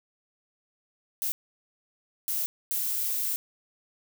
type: noise bursts at uneven times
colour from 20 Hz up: violet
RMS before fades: -29 dBFS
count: 3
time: 1.22-1.32 / 2.28-2.46 / 2.71-3.36 s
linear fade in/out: 0 ms
effects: none